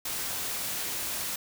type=noise; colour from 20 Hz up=white; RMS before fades=-33 dBFS; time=0.05-1.36 s; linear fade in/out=5 ms; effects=none